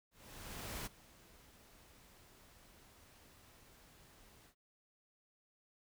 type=noise with ADSR envelope; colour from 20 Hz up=pink; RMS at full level=-43 dBFS; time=0.11-4.55 s; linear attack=750 ms; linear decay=19 ms; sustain=-20 dB; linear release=84 ms; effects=noise-tail reverb RT60 0.1 s tail -24 dB re dry